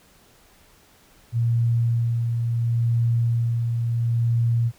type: tone with tremolo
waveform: sine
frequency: 117.1 Hz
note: A#2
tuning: 8 cents sharp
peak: -17 dBFS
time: 1.32-4.72 s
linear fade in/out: 50 ms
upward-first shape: sine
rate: 0.72 Hz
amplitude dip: 35%
effects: pink hiss -55 dBFS RMS until 4.78 s